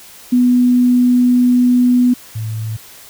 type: tone pair in turn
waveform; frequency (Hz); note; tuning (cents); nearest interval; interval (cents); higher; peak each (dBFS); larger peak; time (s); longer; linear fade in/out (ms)
sine; 247.1 / 110.07; B3 / A2; +1 / +1; octave + major second; 1400; first; -8 / -19; first; 0.32-2.14 / 2.35-2.77; first; 10
effects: white hiss -39 dBFS RMS until 3.09 s